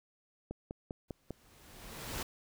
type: click train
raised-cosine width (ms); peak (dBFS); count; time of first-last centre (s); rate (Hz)
2; -26; 5; 0.51-1.307; 5.02
type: noise with exponential growth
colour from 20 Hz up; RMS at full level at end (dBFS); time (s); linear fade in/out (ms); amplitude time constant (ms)
pink; -37; 1.08-2.23; 5; 250
effects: none